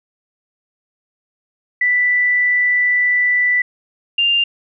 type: tone pair in turn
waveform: sine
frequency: 1977 / 2796 Hz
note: B6 / F7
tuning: +1 / +1 cents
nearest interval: tritone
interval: 600 cents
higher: second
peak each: -12 dBFS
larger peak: neither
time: 1.81-3.62 / 4.18-4.44 s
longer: first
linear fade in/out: 5 ms
effects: none